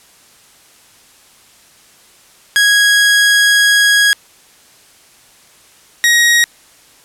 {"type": "tone pair in turn", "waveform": "sawtooth", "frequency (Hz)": [1654, 1888.5], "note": ["G#6", "A#6"], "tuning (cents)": [-8, 22], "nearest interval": "major second", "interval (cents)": 230, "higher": "second", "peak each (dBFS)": -4, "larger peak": "neither", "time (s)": [[2.56, 4.13], [6.04, 6.44]], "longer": "first", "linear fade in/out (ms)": 0, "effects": ["white hiss -46 dBFS RMS until 7.04 s", "low-pass 11000 Hz 12 dB/octave"]}